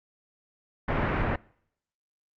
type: low-pass noise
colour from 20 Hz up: pink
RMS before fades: -27 dBFS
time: 0.88-1.36 s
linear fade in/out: 5 ms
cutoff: 2100 Hz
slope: 24 dB/octave
effects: noise-tail reverb RT60 0.7 s tail -24 dB re dry + Opus 48 kbps